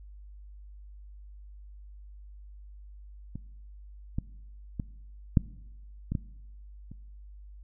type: clicks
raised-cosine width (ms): 5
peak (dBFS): -24 / -17 / -19 / -7 / -18 / -16 / -30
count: 7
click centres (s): 3.356 / 4.185 / 4.798 / 5.372 / 6.12 / 6.152 / 6.916
effects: noise-tail reverb RT60 1.0 s tail -21 dB re dry + added 50 Hz sine -45 dBFS peak until 7.63 s